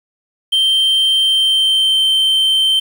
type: tone with pitch glide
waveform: triangle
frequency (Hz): 3136 to 3114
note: G7 to G7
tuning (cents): 0 to -12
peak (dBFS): -9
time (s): 0.52-2.8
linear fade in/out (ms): 10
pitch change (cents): -12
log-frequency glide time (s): 1.19-2.01
effects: 7-bit